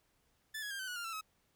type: tone with pitch steps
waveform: sawtooth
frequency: 1748 / 1672 / 1599.2 / 1529.7 / 1463.1 / 1399.5 / 1338.6 / 1280.4 Hz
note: A6 / G#6 / G6 / G6 / F#6 / F6 / E6 / D#6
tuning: -12 / +11 / +34 / -43 / -20 / +3 / +26 / +49 cents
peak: -36 dBFS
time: 0.54-1.212 s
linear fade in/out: 10 ms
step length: 84 ms
effects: pink hiss -75 dBFS RMS until 1.55 s